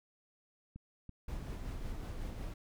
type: click train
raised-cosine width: 5 ms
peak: -35 dBFS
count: 4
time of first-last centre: 0.76-1.76 s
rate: 3 Hz
type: noise with tremolo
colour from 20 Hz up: brown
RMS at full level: -40 dBFS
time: 1.28-2.54 s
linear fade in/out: 5 ms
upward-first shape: sine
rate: 5.4 Hz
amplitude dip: 30%
effects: none